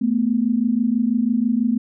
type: tone pair together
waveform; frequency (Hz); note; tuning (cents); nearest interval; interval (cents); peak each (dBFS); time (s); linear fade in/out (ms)
sine; 220.8 / 246.9; A3 / B3; +6 / 0; major second; 194; -19; 0.01-1.78; 10
effects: none